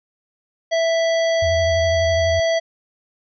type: harmonic tone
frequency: 659.3 Hz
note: E5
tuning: in tune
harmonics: 1 / 3 / 5 / 7 / 9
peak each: -16 / -26 / -30 / -33 / -35 dBFS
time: 0.71-2.6 s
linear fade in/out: 20 ms
type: tone with vibrato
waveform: sine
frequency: 85.1 Hz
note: F2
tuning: 44 cents flat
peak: -22 dBFS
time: 1.42-2.4 s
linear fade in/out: 5 ms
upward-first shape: sine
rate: 12 Hz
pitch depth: 110 cents each way
effects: none